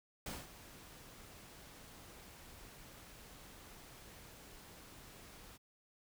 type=noise with ADSR envelope; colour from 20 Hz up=pink; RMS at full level=-43 dBFS; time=0.26-5.58 s; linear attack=3 ms; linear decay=200 ms; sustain=-13 dB; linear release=26 ms; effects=none